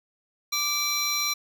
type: tone cluster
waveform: square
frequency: 1174 / 2321 / 4035 / 5720 Hz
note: D6 / D7 / B7 / F8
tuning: -1 / -21 / +36 / +41 cents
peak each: -34 / -32 / -28 / -30 dBFS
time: 0.52-1.34 s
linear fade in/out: 10 ms
effects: 9-bit